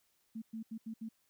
sine tone bursts at uneven times, 223.2 Hz, A3, 25 cents sharp, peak -39 dBFS, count 5, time 0.35-0.42 / 0.53-0.63 / 0.71-0.78 / 0.86-0.94 / 1.01-1.09 s, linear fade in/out 10 ms, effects white hiss -75 dBFS RMS until 1.29 s

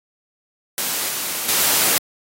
white noise with level steps, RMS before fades -22 / -24 / -17 dBFS, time 0.78-1.98 s, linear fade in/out 0 ms, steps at 1.08 / 1.48 s, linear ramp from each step 10 ms, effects high-pass 150 Hz 12 dB/octave + AAC 48 kbps

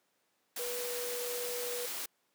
sine tone in noise, 487.2 Hz, B4, 24 cents flat, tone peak -37 dBFS, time 0.59-1.86 s, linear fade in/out 5 ms, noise white, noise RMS -39 dBFS, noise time 0.56-2.06 s, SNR -1 dB, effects pink hiss -75 dBFS RMS until 2.34 s + high-pass 300 Hz 12 dB/octave

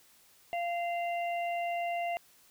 harmonic tone, 692 Hz, F5, 16 cents flat, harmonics 1 / 3 / 4, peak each -31 / -41 / -43 dBFS, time 0.53-2.17 s, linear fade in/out 0 ms, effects white hiss -62 dBFS RMS until 2.5 s

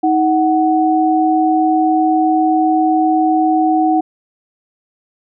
sine tone pair together, 316.1 / 743.8 Hz, D#4 / F#5, +27 / +9 cents, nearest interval octave + minor third, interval 1482 cents, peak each -13 dBFS, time 0.03-4.01 s, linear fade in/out 10 ms, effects none

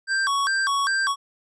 square tone with vibrato, 1326 Hz, E6, 10 cents sharp, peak -21 dBFS, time 0.07-1.16 s, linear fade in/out 50 ms, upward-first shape square, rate 2.5 Hz, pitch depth 300 cents each way, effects resampled to 22050 Hz

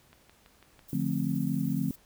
click train, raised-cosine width 0.3 ms, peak -37 dBFS, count 5, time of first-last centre 0.13-0.792 s, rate 6.04 Hz
violet noise with tremolo, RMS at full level -47 dBFS, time 0.88-1.96 s, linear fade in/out 10 ms, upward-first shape square, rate 17 Hz, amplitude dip 25%
sine chord, D minor seventh, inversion none, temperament just, 146.83 / 176.2 / 220.2 / 264.3 Hz, D3 / F3 / A3 / C4, 0 / +16 / +2 / +18 cents, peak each -32 dBFS, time 0.93-1.91 s, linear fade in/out 2 ms
effects pink hiss -62 dBFS RMS until 2.05 s

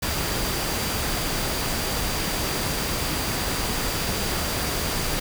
sine tone in noise, 4729 Hz, D8, 11 cents sharp, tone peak -36 dBFS, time 0.02-5.2 s, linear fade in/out 10 ms, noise pink, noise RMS -26 dBFS, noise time 0.02-5.2 s, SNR -13 dB, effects none

